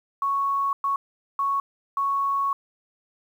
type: tone bursts at uneven times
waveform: sine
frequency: 1108.7 Hz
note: C#6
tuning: in tune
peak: -21 dBFS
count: 4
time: 0.22-0.73 / 0.84-0.96 / 1.39-1.6 / 1.97-2.53 s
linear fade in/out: 2 ms
effects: 9-bit